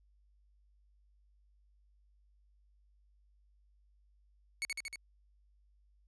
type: tone with echo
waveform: sawtooth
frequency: 2217 Hz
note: C#7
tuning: in tune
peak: -30 dBFS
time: 4.62-4.65 s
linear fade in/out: 0 ms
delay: 77 ms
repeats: 4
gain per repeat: -2 dB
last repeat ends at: 4.958 s
effects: added 50 Hz sine -65 dBFS peak until 6.07 s + resampled to 24000 Hz